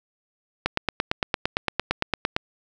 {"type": "click train", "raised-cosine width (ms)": 0.3, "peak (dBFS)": -5, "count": 16, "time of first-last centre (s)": [0.66, 2.365], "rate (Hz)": 8.8, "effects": []}